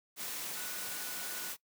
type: tone in noise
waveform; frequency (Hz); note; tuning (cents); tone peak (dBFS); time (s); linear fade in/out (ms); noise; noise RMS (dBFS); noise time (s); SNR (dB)
sine; 1470; F#6; -12; -49; 0.53-1.54; 50; white; -40; 0.16-1.57; -12
effects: noise-tail reverb RT60 0.1 s tail -20 dB re dry + high-pass 150 Hz 12 dB/octave